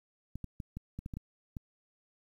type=clicks; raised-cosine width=5 ms; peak=-27 dBFS; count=9; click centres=0.356 / 0.443 / 0.602 / 0.77 / 0.99 / 1.061 / 1.138 / 1.17 / 1.568 s; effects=10-bit